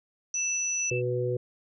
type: tone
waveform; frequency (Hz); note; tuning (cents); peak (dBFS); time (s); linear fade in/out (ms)
sine; 5930; F#8; +3; -27; 0.34-0.9; 2
type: tone with tremolo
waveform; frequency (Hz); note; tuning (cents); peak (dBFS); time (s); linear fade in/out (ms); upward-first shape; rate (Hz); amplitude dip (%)
sine; 2647; E7; +7; -32; 0.34-1.02; 50; square; 2.2; 25
type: harmonic tone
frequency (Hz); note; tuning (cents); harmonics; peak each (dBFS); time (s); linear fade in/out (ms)
123.47; B2; 0; 1 / 3 / 4; -30 / -30 / -30; 0.91-1.37; 5
effects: none